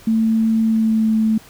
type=tone with pitch glide; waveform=sine; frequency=223 to 219.8 Hz; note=A3 to A3; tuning=+23 to -2 cents; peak=-13 dBFS; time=0.07-1.38 s; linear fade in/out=5 ms; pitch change=-25 cents; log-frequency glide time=0.62-1.11 s; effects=pink hiss -44 dBFS RMS until 1.49 s